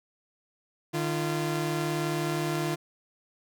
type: tone pair together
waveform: sawtooth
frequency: 152.4 / 343.9 Hz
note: D#3 / F4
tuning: -36 / -27 cents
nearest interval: octave + major second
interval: 1409 cents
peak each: -26 / -26 dBFS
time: 0.93-2.76 s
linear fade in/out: 20 ms
effects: none